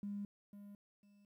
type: tone with echo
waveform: triangle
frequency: 203 Hz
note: G#3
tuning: 39 cents flat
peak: -36 dBFS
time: 0.03-0.25 s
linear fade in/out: 2 ms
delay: 500 ms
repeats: 2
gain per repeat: -13 dB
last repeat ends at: 1.25 s
effects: tanh soft clip ceiling -38 dBFS + 13-bit